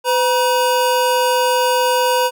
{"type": "tone pair together", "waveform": "square", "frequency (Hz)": [506.4, 956], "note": ["B4", "A#5"], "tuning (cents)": [43, 43], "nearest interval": "major seventh", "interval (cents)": 1100, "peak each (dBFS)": -17, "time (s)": [0.04, 2.31], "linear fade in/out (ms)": 50, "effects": []}